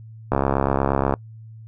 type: click train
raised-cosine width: 1 ms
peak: -5 dBFS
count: 57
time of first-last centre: 0.32-1.139 s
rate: 68.4 Hz
effects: noise-tail reverb RT60 0.1 s tail -24 dB re dry + added 111 Hz sine -38 dBFS peak until 1.67 s